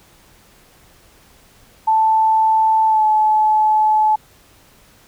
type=tone with pitch glide; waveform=sine; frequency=880 to 860.9 Hz; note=A5 to A5; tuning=0 to -38 cents; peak=-11 dBFS; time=1.87-4.16 s; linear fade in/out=10 ms; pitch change=-38 cents; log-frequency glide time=2.87-3.04 s; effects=pink hiss -50 dBFS RMS until 5.07 s